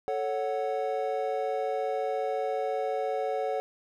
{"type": "chord", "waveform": "triangle", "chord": "F# minor", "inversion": "first", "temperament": "equal", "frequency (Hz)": [440, 554.4, 740], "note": ["A4", "C#5", "F#5"], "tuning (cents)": [0, 0, 0], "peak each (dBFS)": -30, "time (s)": [0.08, 3.6], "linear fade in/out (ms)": 0, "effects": []}